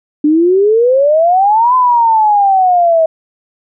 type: exponential two-way sweep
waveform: sine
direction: up then down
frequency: 292.5 to 1025 to 637 Hz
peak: -6 dBFS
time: 0.24-3.06 s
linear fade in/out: 5 ms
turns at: 1.75 s
effects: none